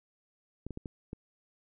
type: clicks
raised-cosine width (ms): 3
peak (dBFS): -26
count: 5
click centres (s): 0.666 / 0.707 / 0.774 / 0.858 / 1.131
effects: none